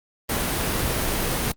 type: noise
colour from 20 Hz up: pink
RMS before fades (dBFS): -24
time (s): 0.29-1.52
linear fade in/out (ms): 5
effects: Opus 32 kbps